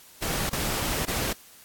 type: noise with dropouts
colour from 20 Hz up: pink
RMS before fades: -28 dBFS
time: 0.22-1.33 s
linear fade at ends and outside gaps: 5 ms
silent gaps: 0.495-0.529 / 1.054-1.079 s
effects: white hiss -51 dBFS RMS until 1.64 s + AAC 64 kbps